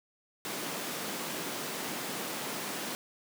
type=high-pass noise; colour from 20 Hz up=pink; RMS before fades=-37 dBFS; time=0.45-2.95 s; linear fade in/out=0 ms; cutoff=180 Hz; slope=24 dB/octave; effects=none